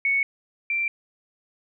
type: tone pair in turn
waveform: sine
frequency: 2217 / 2354 Hz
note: C#7 / D7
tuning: 0 / +3 cents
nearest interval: minor second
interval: 103 cents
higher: second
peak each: -19 / -22 dBFS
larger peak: first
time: 0.05-0.23 / 0.7-0.88 s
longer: neither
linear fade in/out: 2 ms
effects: none